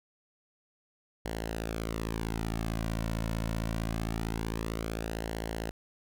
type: tone with flanger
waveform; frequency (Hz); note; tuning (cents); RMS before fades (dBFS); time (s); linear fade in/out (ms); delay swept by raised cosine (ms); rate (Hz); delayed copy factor
sawtooth; 55.5; A1; +16; -34; 1.25-5.71; 5; 0.81 to 2.51; 0.24; -0.65
effects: none